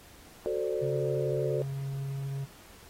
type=chord; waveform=sine; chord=D dominant seventh; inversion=first; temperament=equal with one note detuned; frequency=370 / 442 / 523.3 / 587.3 Hz; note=F#4 / A4 / C5 / D5; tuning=0 / +8 / 0 / 0 cents; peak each=-33 / -32 / -35 / -35 dBFS; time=0.46-1.62 s; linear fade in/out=0 ms
type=tone with pitch glide; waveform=triangle; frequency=136.5 to 137.45 Hz; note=C#3 to C#3; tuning=-26 to -14 cents; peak=-30 dBFS; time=0.81-2.46 s; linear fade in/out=20 ms; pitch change=+12 cents; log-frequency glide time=1.19-2.29 s
effects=pink hiss -54 dBFS RMS until 2.89 s + AAC 48 kbps